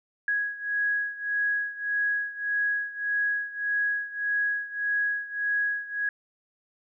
sine beating tone pair, 1661.2 / 1662.9 Hz, G#6 / G#6, 0 / +2 cents, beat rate 1.7 Hz, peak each -27 / -30 dBFS, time 0.28-6.09 s, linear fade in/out 2 ms, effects none

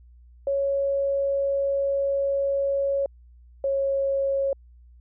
sine tone pair in turn, 554.4 / 548.3 Hz, C#5 / C#5, 0 / -19 cents, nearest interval unison, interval 19 cents, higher first, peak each -21 dBFS, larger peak neither, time 0.47-3.06 / 3.64-4.53 s, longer first, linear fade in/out 2 ms, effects added 60 Hz sine -48 dBFS peak until 5 s

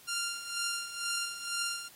10% pulse tone with tremolo, 1393 Hz, F6, 5 cents flat, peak -23 dBFS, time 0.07-1.89 s, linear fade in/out 20 ms, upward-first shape sine, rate 2.1 Hz, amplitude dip 70%, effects white hiss -56 dBFS RMS until 1.95 s + AAC 48 kbps

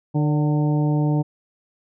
harmonic tone with a mistuned harmonic, 150 Hz, D3, 37 cents sharp, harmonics 1 / 2 / 3 / 4 / 5 / 6, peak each -18 / -23 / -32 / -33 / -34 / -35 dBFS, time 0.14-1.23 s, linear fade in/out 20 ms, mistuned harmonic 4, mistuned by -55 cents, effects none

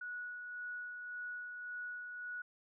sine tone with tremolo, 1465 Hz, F#6, 18 cents flat, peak -40 dBFS, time 0.01-2.42 s, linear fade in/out 5 ms, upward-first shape sine, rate 1.8 Hz, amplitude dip 35%, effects none

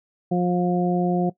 harmonic tone, 177.8 Hz, F3, 31 cents sharp, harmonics 1 / 2 / 3 / 4, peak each -20 / -24 / -30 / -27 dBFS, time 0.31-1.3 s, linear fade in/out 10 ms, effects noise-tail reverb RT60 0.1 s tail -18 dB re dry

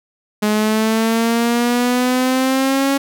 sawtooth exponential sweep, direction up, 210 to 277.2 Hz, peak -10 dBFS, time 0.42-2.98 s, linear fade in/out 10 ms, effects none

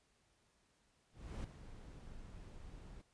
brown noise with ADSR envelope, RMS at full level -42 dBFS, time 1.12-3.02 s, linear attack 320 ms, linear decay 8 ms, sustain -11 dB, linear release 13 ms, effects pink hiss -75 dBFS RMS until 3.13 s + resampled to 22050 Hz

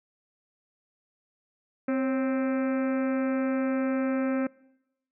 harmonic tone with a mistuned harmonic, 261.6 Hz, C4, in tune, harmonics 1 / 2 / 3 / 4 / 5 / 6 / 7 / 8 / 9 / 10, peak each -25 / -30 / -44 / -46 / -40 / -42 / -47 / -47 / -47 / -55 dBFS, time 1.88-4.47 s, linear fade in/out 5 ms, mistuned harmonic 2, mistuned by +54 cents, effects noise-tail reverb RT60 0.9 s tail -24 dB re dry

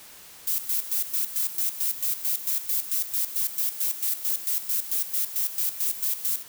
violet noise with tremolo, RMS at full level -25 dBFS, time 0.47-6.43 s, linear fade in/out 5 ms, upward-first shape square, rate 4.5 Hz, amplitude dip 75%, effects white hiss -47 dBFS RMS until 6.48 s

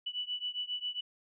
sine beating tone pair, 2960 / 2967.4 Hz, F#7 / F#7, 0 / +4 cents, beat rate 7.4 Hz, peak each -37 / -38 dBFS, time 0.06-1.01 s, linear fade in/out 10 ms, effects none

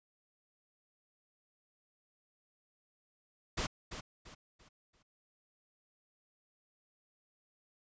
pink noise with echo, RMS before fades -35 dBFS, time 3.57-3.67 s, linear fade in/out 10 ms, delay 340 ms, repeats 4, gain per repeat -9 dB, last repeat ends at 5.03 s, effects resampled to 16000 Hz

